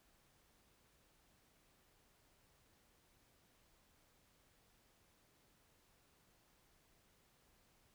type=silence; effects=pink hiss -73 dBFS RMS until 7.94 s